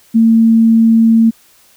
sine tone, 226.3 Hz, A3, 49 cents sharp, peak -5 dBFS, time 0.14-1.31 s, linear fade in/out 20 ms, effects white hiss -48 dBFS RMS until 1.76 s

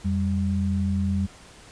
sine tone pair together, 87.31 / 195.82 Hz, F2 / G3, 0 / -2 cents, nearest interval octave + major second, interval 1398 cents, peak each -24 / -24 dBFS, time 0.04-1.27 s, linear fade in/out 20 ms, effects pink hiss -48 dBFS RMS until 1.71 s + resampled to 22050 Hz

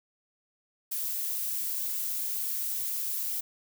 violet noise, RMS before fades -32 dBFS, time 0.91-3.41 s, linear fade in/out 10 ms, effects none

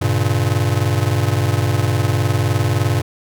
square chord, G diminished, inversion none, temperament just, 98 / 117.6 / 141.12 Hz, G2 / Bb2 / Db3, 0 / +16 / +31 cents, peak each -19 / -19 / -23 dBFS, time 0.01-3.02 s, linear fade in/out 10 ms, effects none

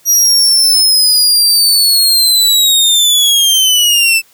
sawtooth linear sweep, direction down, 5770 to 2631 Hz, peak -4 dBFS, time 0.05-4.22 s, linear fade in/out 50 ms, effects white hiss -48 dBFS RMS until 4.33 s + high-pass 60 Hz 12 dB/octave

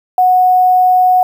sine tone with quantisation, 735 Hz, F#5, 12 cents flat, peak -6 dBFS, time 0.18-1.23 s, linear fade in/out 2 ms, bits 6, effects none

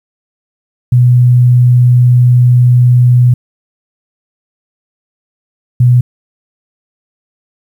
sine tone bursts at uneven times, 123.47 Hz, B2, in tune, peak -3 dBFS, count 2, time 0.92-3.34 / 5.8-6.01 s, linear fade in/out 5 ms, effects 7-bit

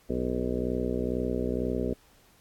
harmonic tone with a mistuned harmonic, 62.1 Hz, B1, 10 cents sharp, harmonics 1 / 2 / 3 / 4 / 5 / 6 / 7 / 8 / 9 / 10, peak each -35 / -39 / -36 / -32 / -41 / -34 / -34 / -36 / -46 / -41 dBFS, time 0.09-1.94 s, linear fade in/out 10 ms, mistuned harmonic 9, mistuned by -15 cents, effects pink hiss -61 dBFS RMS until 2.4 s + AAC 64 kbps

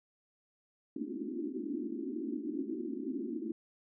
white band-pass noise, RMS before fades -38 dBFS, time 0.96-3.52 s, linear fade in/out 5 ms, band 220 to 370 Hz, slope 96 dB/octave, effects none

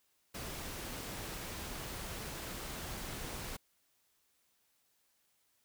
pink noise, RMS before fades -43 dBFS, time 0.34-3.57 s, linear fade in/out 10 ms, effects white hiss -75 dBFS RMS until 5.64 s

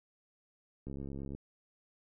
click train, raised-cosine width 3 ms, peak -30 dBFS, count 34, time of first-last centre 0.87-1.35 s, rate 68.8 Hz, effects none

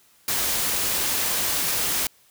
white noise, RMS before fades -24 dBFS, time 0.28-2.07 s, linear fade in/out 2 ms, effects white hiss -58 dBFS RMS until 2.3 s

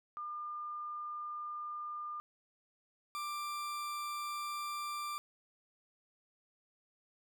sine / 40% pulse tone pair in turn, 1204 / 1181.3 Hz, D6 / D6, +43 / +10 cents, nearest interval unison, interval 33 cents, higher first, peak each -39 / -37 dBFS, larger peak second, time 0.17-2.2 / 3.15-5.18 s, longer neither, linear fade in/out 0 ms, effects none

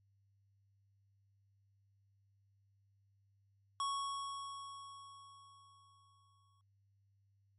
square tone with exponential decay, 1108.7 Hz, C#6, in tune, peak -35 dBFS, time 3.8-6.61 s, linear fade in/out 1 ms, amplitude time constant 610 ms, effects added 99 Hz sine -70 dBFS peak until 7.58 s + MP3 48 kbps

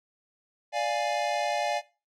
square chord, D diminished, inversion none, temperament equal, 587.3 / 698.5 / 830.6 Hz, D5 / F5 / Ab5, 0 / 0 / 0 cents, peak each -31 dBFS, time 0.72-1.82 s, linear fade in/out 50 ms, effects noise-tail reverb RT60 0.3 s tail -18 dB re dry + low-pass 6000 Hz 12 dB/octave

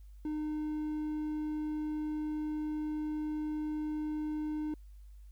triangle tone, 305 Hz, D#4, 34 cents flat, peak -31 dBFS, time 0.25-4.74 s, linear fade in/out 2 ms, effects added 50 Hz sine -49 dBFS peak until 5.31 s + white hiss -75 dBFS RMS until 5.31 s

